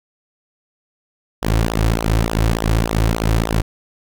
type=tone with flanger; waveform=sawtooth; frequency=55.3 Hz; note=A1; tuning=9 cents sharp; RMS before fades=-17 dBFS; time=1.42-3.62 s; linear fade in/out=10 ms; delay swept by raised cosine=0.42 to 4.92 ms; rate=3.4 Hz; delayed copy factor=-0.8; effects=none